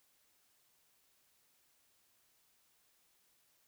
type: silence
effects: white hiss -73 dBFS RMS until 3.67 s